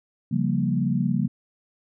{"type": "chord", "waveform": "sine", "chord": "G half-diminished seventh", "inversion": "second", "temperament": "equal", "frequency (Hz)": [138.59, 174.61, 196, 233.1], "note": ["Db3", "F3", "G3", "Bb3"], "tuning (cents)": [0, 0, 0, 0], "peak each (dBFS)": -26, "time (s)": [0.31, 1.28], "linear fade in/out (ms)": 10, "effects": []}